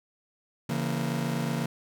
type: chord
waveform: 40% pulse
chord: A# diminished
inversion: first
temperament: just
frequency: 139.85 / 167.82 / 233.1 Hz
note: C#3 / E3 / A#3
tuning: +16 / +31 / 0 cents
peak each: -31 dBFS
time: 0.69-1.66 s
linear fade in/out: 5 ms
effects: none